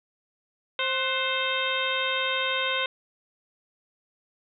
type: harmonic tone with a mistuned harmonic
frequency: 526 Hz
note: C5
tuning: 9 cents sharp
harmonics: 1 / 2 / 3 / 4 / 5 / 6 / 7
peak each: -32 / -32 / -32 / -32 / -32 / -32 / -32 dBFS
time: 0.79-2.86 s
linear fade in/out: 2 ms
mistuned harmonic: 3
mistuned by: -81 cents
effects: none